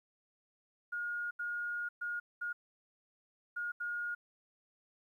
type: tone bursts at uneven times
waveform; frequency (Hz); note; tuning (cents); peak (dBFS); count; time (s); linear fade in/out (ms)
sine; 1430; F6; +41; -35; 6; 0.92-1.31 / 1.39-1.89 / 2.01-2.2 / 2.41-2.53 / 3.56-3.72 / 3.8-4.15; 10
effects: 12-bit